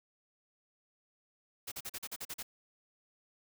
white noise bursts, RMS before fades -41 dBFS, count 9, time 1.67-2.43 s, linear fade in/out 10 ms, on 48 ms, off 41 ms, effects none

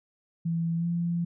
sine tone with pitch glide, 166.6 to 171.09 Hz, E3 to F3, +19 to -35 cents, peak -25 dBFS, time 0.45-1.25 s, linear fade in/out 10 ms, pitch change +46 cents, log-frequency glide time 0.77-0.86 s, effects none

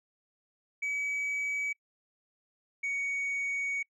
sine tone pair in turn, 2278 / 2239 Hz, C#7 / C#7, +47 / +17 cents, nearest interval unison, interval 30 cents, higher first, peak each -27 / -27 dBFS, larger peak neither, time 0.82-1.73 / 2.83-3.83 s, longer second, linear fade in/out 10 ms, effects noise-tail reverb RT60 0.1 s tail -26 dB re dry + tanh soft clip ceiling -29 dBFS

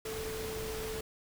sine tone in noise, 440 Hz, A4, in tune, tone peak -38 dBFS, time 0.05-1.01 s, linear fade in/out 5 ms, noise pink, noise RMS -41 dBFS, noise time 0.05-1.01 s, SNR 0 dB, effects none

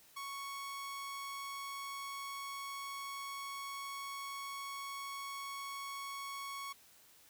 sawtooth tone, 1108.7 Hz, C#6, in tune, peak -38 dBFS, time 0.16-6.73 s, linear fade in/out 10 ms, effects white hiss -63 dBFS RMS until 7.29 s

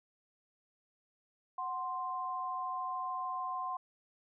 sine tone pair together, 740 / 1046.5 Hz, F#5 / C6, 0 / 0 cents, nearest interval tritone, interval 600 cents, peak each -40 / -36 dBFS, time 1.58-3.77 s, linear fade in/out 5 ms, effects none

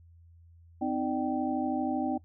sine tone cluster, 256.9 / 309.6 / 597 / 775 Hz, C4 / D#4 / D5 / G5, -32 / -9 / +28 / -20 cents, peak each -31 / -32 / -38 / -33 dBFS, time 0.81-2.18 s, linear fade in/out 10 ms, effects noise-tail reverb RT60 0.1 s tail -20 dB re dry + added 84 Hz sine -53 dBFS peak until 2.24 s

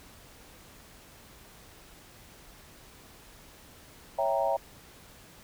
sine chord, C# diminished seventh, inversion none, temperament equal, 554.4 / 659.3 / 784 / 932.3 Hz, C#5 / E5 / G5 / Bb5, 0 / 0 / 0 / 0 cents, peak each -30 / -29 / -31 / -32 dBFS, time 4.18-4.57 s, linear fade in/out 10 ms, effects pink hiss -53 dBFS RMS until 5.43 s

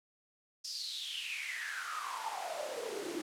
pink noise with high-pass filter sweep, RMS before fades -40 dBFS, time 0.64-3.22 s, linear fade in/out 10 ms, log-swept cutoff 5300 to 310 Hz, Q 9.1, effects low-pass 10000 Hz 12 dB/octave

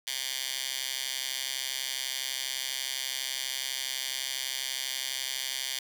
10% pulse tone with high-pass filter, 132.1 Hz, C3, 17 cents sharp, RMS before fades -34 dBFS, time 0.07-5.79 s, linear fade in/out 2 ms, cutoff 3300 Hz, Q 1.3, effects none

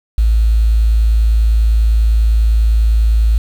sine tone with quantisation, 55 Hz, A1, in tune, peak -8 dBFS, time 0.18-3.38 s, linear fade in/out 0 ms, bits 6, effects none

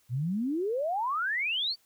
sine exponential sweep, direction up, 113.8 to 4683 Hz, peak -27 dBFS, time 0.09-1.76 s, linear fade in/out 50 ms, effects white hiss -67 dBFS RMS until 1.85 s

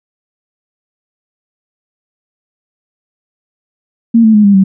sine tone with pitch steps, 230 / 219.9 / 210.2 / 200.9 / 192.07 Hz, A#3 / A3 / G#3 / G3 / G3, -23 / -1 / +21 / +43 / -35 cents, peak -3 dBFS, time 4.14-4.64 s, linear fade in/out 10 ms, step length 100 ms, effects none

